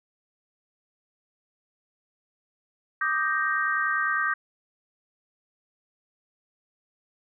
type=chord; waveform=sine; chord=Eb major seventh; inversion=third; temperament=equal; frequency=1174.7 / 1244.5 / 1568 / 1864.7 Hz; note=D6 / Eb6 / G6 / Bb6; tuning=0 / 0 / 0 / 0 cents; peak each=-30 / -30 / -26 / -29 dBFS; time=3.01-4.34 s; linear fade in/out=5 ms; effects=none